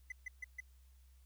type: tone bursts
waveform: triangle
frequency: 2014 Hz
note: B6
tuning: 33 cents sharp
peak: -39 dBFS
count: 4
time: 0.1-0.604 s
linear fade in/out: 5 ms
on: 21 ms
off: 140 ms
effects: added 64 Hz sine -60 dBFS peak until 1.25 s + white hiss -75 dBFS RMS until 1.25 s